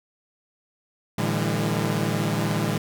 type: tone cluster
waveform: sawtooth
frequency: 113 / 150.4 / 166.9 / 203.1 Hz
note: A2 / D3 / E3 / G#3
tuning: +47 / +42 / +22 / -38 cents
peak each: -24 dBFS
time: 1.18-2.78 s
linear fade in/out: 5 ms
effects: none